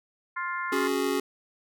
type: harmonic tone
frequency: 350.7 Hz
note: F4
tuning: 7 cents sharp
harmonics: 3 / 4 / 5 / 6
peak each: -32 / -34 / -36 / -38 dBFS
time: 0.36-0.88 s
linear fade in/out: 10 ms
type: chord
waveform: square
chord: C# suspended fourth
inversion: none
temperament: just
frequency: 277.2 / 369.6 / 415.8 Hz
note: C#4 / F#4 / G#4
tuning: 0 / -2 / +2 cents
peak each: -30 dBFS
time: 0.72-1.2 s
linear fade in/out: 5 ms
effects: none